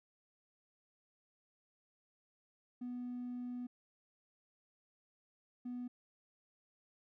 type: tone bursts at uneven times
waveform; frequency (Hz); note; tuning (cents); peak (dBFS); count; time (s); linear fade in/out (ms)
triangle; 246.2; B3; -5; -37; 2; 2.81-3.67 / 5.65-5.88; 10
effects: tanh soft clip ceiling -36 dBFS